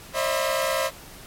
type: tone cluster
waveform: sawtooth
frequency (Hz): 538 / 608 / 658 / 997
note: C5 / D#5 / E5 / B5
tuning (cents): +48 / -40 / -3 / +16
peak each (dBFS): -22 / -24 / -24 / -28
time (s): 0.13-0.91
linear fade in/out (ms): 50
effects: pink hiss -44 dBFS RMS until 1.26 s + MP3 64 kbps